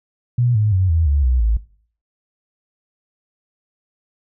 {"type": "tone with pitch steps", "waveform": "sine", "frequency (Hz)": [121.7, 106.56, 93.3, 81.7, 71.53, 62.63, 54.84], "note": ["B2", "G#2", "F#2", "E2", "D2", "B1", "A1"], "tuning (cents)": [-25, 45, 15, -15, -45, 25, -5], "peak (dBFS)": -13, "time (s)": [0.38, 1.57], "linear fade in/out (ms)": 5, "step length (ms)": 170, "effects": ["noise-tail reverb RT60 0.5 s tail -19 dB re dry"]}